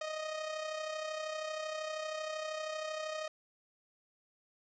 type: tone with amplitude modulation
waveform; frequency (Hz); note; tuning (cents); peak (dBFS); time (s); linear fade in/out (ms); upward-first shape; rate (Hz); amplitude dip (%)
sawtooth; 622.3; D#5; 0; -31; 0.01-3.28; 5; sine; 32.8; 50
effects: resampled to 16000 Hz + 12-bit